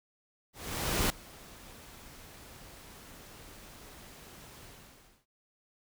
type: noise with ADSR envelope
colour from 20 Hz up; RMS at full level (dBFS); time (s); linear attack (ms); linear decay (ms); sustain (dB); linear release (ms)
pink; -28; 0.53-5.26; 570; 3; -23; 610
effects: none